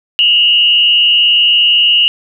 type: tone with frequency modulation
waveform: sine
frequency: 2868 Hz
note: F7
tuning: 45 cents sharp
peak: -6 dBFS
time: 0.19-2.08 s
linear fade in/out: 0 ms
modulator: 145 Hz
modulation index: 0.64
effects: none